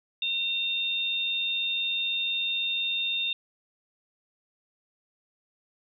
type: tone pair together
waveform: sine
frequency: 2730 / 3644 Hz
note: F7 / A#7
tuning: -40 / -40 cents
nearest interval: perfect fourth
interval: 500 cents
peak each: -31 / -27 dBFS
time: 0.22-3.33 s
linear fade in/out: 2 ms
effects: none